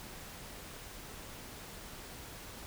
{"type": "silence", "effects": ["pink hiss -48 dBFS RMS until 2.66 s"]}